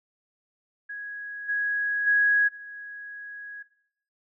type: tone with level steps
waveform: sine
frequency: 1661.2 Hz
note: G#6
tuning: in tune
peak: -33 / -23 / -17 / -36 dBFS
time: 0.89-3.63 s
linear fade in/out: 10 ms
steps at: 1.48 / 2.06 / 2.47 s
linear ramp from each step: 20 ms
effects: noise-tail reverb RT60 0.7 s tail -17 dB re dry

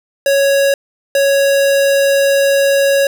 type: tone pair in turn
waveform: square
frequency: 554.4 / 554.4 Hz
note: C#5 / C#5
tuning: 0 / 0 cents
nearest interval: unison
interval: 0 cents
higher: neither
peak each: -10 dBFS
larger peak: neither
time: 0.26-0.74 / 1.15-3.07 s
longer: second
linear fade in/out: 2 ms
effects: none

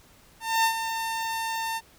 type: tone with ADSR envelope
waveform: sawtooth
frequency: 903 Hz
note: A5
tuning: 45 cents sharp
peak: -15 dBFS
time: 0.4-1.81 s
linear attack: 240 ms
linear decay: 88 ms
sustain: -9 dB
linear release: 43 ms
effects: pink hiss -56 dBFS RMS until 1.98 s

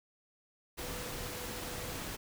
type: tone in noise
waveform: sine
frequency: 493.9 Hz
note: B4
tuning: in tune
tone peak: -48 dBFS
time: 0.78-1.99 s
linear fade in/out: 20 ms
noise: pink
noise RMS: -41 dBFS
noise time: 0.77-2.17 s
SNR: -10 dB
effects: none

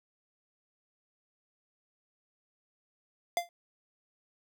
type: tone with exponential decay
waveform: square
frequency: 693 Hz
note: F5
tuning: 14 cents flat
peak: -24 dBFS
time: 3.37-3.49 s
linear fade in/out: 1 ms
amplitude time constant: 26 ms
effects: none

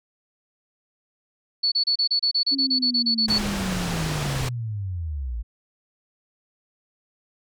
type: tone bursts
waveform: sine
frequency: 4435 Hz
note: C#8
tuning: in tune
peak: -18 dBFS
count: 15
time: 1.63-3.385 s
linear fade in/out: 10 ms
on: 89 ms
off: 30 ms
type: linear sweep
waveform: sine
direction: down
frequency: 277.2 to 52.1 Hz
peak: -26 dBFS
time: 2.51-5.43 s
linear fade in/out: 20 ms
type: low-pass noise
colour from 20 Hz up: pink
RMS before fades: -29 dBFS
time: 3.28-4.49 s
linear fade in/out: 5 ms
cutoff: 7700 Hz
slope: 12 dB/octave
effects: none

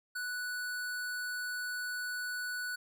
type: tone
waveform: square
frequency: 1480 Hz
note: F#6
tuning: in tune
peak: -36 dBFS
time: 0.15-2.76 s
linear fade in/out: 10 ms
effects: none

